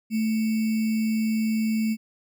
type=tone with sample-and-hold; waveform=sine; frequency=220 Hz; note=A3; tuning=in tune; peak=-21 dBFS; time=0.1-1.97 s; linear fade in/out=50 ms; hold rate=2450 Hz; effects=none